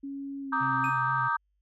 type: tone with pitch glide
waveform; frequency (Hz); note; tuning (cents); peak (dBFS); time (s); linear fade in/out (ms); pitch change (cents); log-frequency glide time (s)
sine; 277.2 to 265.8; C#4 to C4; 0 to +27; -34; 0.03-0.9; 10; -73; 0.41-0.57
type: chord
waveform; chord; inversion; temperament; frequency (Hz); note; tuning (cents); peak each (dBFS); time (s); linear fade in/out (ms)
sine; Eb major seventh; second; equal with one note detuned; 932.3 / 1174.7 / 1254.6 / 1568; Bb5 / D6 / Eb6 / G6; 0 / 0 / +14 / 0; -30; 0.52-1.37; 10
type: tone with vibrato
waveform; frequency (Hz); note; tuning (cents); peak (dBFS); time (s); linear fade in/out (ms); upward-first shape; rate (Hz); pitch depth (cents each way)
sine; 130.81; C3; 0; -34; 0.6-1.29; 20; square; 4.2; 31
type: tone with exponential decay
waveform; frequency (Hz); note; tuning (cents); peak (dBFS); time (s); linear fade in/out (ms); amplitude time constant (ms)
triangle; 2489; D#7; 0; -31; 0.84-1.13; 1; 63
effects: tanh soft clip ceiling -14 dBFS + added 50 Hz sine -70 dBFS peak until 1.61 s